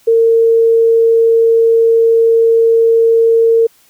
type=tone; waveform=sine; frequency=456.5 Hz; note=A#4; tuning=36 cents flat; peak=-6 dBFS; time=0.07-3.67 s; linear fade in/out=10 ms; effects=white hiss -50 dBFS RMS until 3.89 s